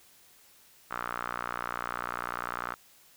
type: tone with band-pass filter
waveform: sawtooth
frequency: 60.1 Hz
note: B1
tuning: 46 cents flat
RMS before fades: -36 dBFS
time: 0.9-2.75 s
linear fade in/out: 20 ms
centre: 1300 Hz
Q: 4
effects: white hiss -59 dBFS RMS until 3.16 s